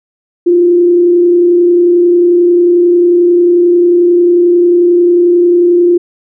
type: tone with frequency modulation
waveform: sine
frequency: 349.8 Hz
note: F4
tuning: 3 cents sharp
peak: -4 dBFS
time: 0.46-5.98 s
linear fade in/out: 10 ms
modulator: 31.2 Hz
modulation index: 0.26
effects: none